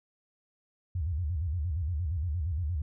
sine tone with vibrato, 81.2 Hz, E2, 26 cents flat, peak -28 dBFS, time 0.95-2.82 s, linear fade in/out 5 ms, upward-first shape square, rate 8.6 Hz, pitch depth 180 cents each way, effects none

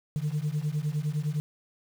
sine beating tone pair, 145.3 / 155.1 Hz, D3 / D#3, -18 / -5 cents, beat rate 9.8 Hz, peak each -28 dBFS, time 0.16-1.4 s, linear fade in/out 0 ms, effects tanh soft clip ceiling -23 dBFS + 8-bit

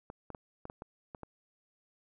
clicks, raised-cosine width 1 ms, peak -29 dBFS, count 8, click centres 0.101 / 0.303 / 0.348 / 0.654 / 0.699 / 0.821 / 1.148 / 1.233 s, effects none

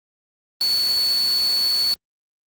sine tone in noise, 4435 Hz, C#8, in tune, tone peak -17 dBFS, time 0.61-1.94 s, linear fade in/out 0 ms, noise white, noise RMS -31 dBFS, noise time 0.61-1.94 s, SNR +11 dB, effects Opus 24 kbps

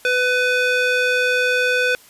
square tone with band-pass filter, 500 Hz, B4, 21 cents sharp, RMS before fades -18 dBFS, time 0.05-1.95 s, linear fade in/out 0 ms, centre 2000 Hz, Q 1.1, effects white hiss -48 dBFS RMS until 2.09 s + resampled to 32000 Hz

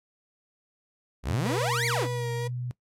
sawtooth exponential two-way sweep, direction up then down, 52.8 to 2349 to 215.4 Hz, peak -23 dBFS, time 1.23-2.08 s, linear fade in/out 50 ms, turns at 1.86 s
sine tone, 123.47 Hz, B2, in tune, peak -30 dBFS, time 1.29-2.71 s, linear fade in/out 0 ms
35% pulse tone with vibrato, 479.5 Hz, A#4, 49 cents sharp, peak -30 dBFS, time 1.45-2.48 s, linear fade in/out 10 ms, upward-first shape sine, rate 2 Hz, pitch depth 36 cents each way
effects noise-tail reverb RT60 0.1 s tail -19 dB re dry + low-pass 12000 Hz 12 dB/octave

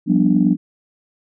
sine chord, G dominant seventh, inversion third, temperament just, 176.4 / 196 / 245 / 294 Hz, F3 / G3 / B3 / D4, +18 / 0 / -14 / +2 cents, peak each -17 dBFS, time 0.06-0.57 s, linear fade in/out 50 ms, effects tanh soft clip ceiling -1 dBFS

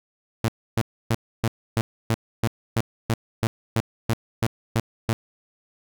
sawtooth tone bursts, 113.5 Hz, A#2, 46 cents flat, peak -15 dBFS, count 15, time 0.44-5.13 s, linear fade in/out 0 ms, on 42 ms, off 290 ms, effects none

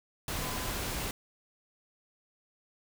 sine tone in noise, 1012 Hz, B5, 42 cents sharp, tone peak -44 dBFS, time 0.42-0.7 s, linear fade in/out 2 ms, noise pink, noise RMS -35 dBFS, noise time 0.28-1.11 s, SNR -12 dB, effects none

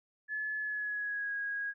sine tone with pitch glide, 1717 to 1646.1 Hz, A6 to G#6, -43 to -16 cents, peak -33 dBFS, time 0.28-1.74 s, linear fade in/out 50 ms, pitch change -73 cents, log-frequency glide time 0.58-1.33 s, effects none

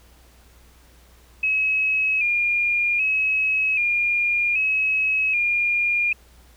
sine tone with vibrato, 2488 Hz, D#7, 1 cent flat, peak -18 dBFS, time 1.43-6.13 s, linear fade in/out 5 ms, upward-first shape square, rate 0.64 Hz, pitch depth 52 cents each way, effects added 60 Hz sine -51 dBFS peak until 6.56 s + pink hiss -55 dBFS RMS until 6.56 s

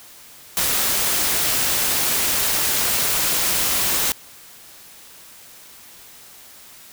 white noise, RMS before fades -20 dBFS, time 0.57-4.12 s, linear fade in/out 0 ms, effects white hiss -44 dBFS RMS until 6.92 s

